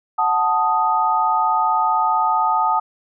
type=chord; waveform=sine; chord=D# diminished; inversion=first; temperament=equal; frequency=740 / 880 / 1244.5 Hz; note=F#5 / A5 / D#6; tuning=0 / 0 / 0 cents; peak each=-22 / -18 / -19 dBFS; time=0.18-2.8 s; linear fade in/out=10 ms; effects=none